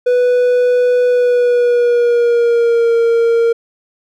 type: tone with pitch glide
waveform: triangle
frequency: 493.9 to 463.5 Hz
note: B4 to A#4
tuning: 0 to -10 cents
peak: -7 dBFS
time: 0.06-3.53 s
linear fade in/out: 10 ms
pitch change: -110 cents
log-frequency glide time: 1.07-2.95 s
effects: none